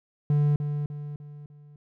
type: tone with echo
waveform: triangle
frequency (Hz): 146.83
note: D3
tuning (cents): 0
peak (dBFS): -17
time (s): 0.3-0.56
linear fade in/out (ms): 2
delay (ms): 300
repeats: 4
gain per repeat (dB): -7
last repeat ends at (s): 1.76
effects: none